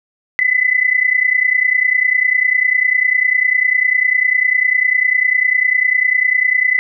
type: tone pair together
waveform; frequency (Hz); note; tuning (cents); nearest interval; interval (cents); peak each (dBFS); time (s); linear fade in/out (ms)
sine; 1995 / 2025; B6 / B6; +17 / +43; unison; 26; -14; 0.39-6.79; 0
effects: none